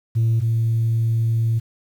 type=tone pair in turn; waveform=sine; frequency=113.9 / 113.9 Hz; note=A#2 / A#2; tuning=-40 / -40 cents; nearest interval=unison; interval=0 cents; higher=neither; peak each=-13 / -15 dBFS; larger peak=first; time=0.15-0.41 / 0.41-1.6 s; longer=second; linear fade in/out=20 ms; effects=tanh soft clip ceiling -13 dBFS + 8-bit

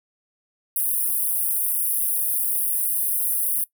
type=high-pass noise; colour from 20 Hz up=pink; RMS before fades=-23 dBFS; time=0.76-3.64 s; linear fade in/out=2 ms; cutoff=9400 Hz; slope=96 dB/octave; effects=noise-tail reverb RT60 0.1 s tail -20 dB re dry

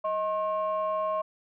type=tone pair together; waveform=sine; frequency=630.6 / 1076 Hz; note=D#5 / C6; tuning=+23 / +48 cents; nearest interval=major sixth; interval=925 cents; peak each=-27 / -28 dBFS; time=0.04-1.22 s; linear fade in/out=10 ms; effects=tanh soft clip ceiling -21 dBFS

